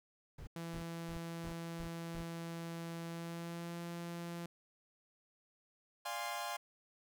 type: noise bursts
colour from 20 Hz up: brown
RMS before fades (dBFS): -48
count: 6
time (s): 0.38-2.232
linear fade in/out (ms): 5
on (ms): 92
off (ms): 260
type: tone with pitch glide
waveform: sawtooth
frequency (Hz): 167.3 to 170.91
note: E3 to F3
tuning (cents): +26 to -37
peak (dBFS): -38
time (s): 0.56-4.46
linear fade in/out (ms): 2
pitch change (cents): +37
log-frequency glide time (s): 3.05-3.79
type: chord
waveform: sawtooth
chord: D half-diminished seventh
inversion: none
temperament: equal with one note detuned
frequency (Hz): 587.3 / 698.5 / 823.9 / 1046.5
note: D5 / F5 / Ab5 / C6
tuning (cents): 0 / 0 / -14 / 0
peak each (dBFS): -45 / -40 / -40 / -40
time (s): 6.05-6.57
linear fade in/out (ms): 10
effects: none